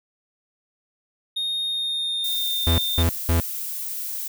triangle tone with pitch glide, 3701 to 3616 Hz, A#7 to A7, -13 to +47 cents, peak -22 dBFS, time 1.36-3.03 s, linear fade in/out 10 ms, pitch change -40 cents, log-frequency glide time 1.65-2.66 s
violet noise, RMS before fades -30 dBFS, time 2.24-4.28 s, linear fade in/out 5 ms
45% pulse tone bursts, 83.7 Hz, E2, 27 cents sharp, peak -17 dBFS, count 3, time 2.67-3.4 s, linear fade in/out 0 ms, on 110 ms, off 200 ms
effects none

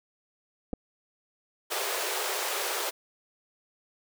clicks, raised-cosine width 2 ms, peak -21 dBFS, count 2, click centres 0.732 / 0.736 s
pink high-pass noise, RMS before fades -31 dBFS, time 1.7-2.91 s, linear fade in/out 20 ms, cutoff 360 Hz, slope 96 dB/octave
effects none

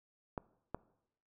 clicks, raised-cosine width 1 ms, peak -23 dBFS, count 2, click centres 0.378 / 0.746 s, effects noise-tail reverb RT60 0.8 s tail -21 dB re dry

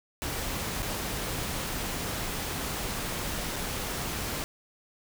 pink noise with dropouts, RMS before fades -33 dBFS, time 0.22-4.44 s, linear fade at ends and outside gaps 0 ms, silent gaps 0.822-0.828 / 3.559-3.563 s, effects none

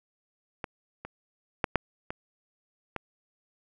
clicks, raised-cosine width 0.5 ms, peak -18 / -23 / -9 / -7 / -19 / -17 dBFS, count 6, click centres 0.642 / 1.05 / 1.642 / 1.757 / 2.105 / 2.963 s, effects none

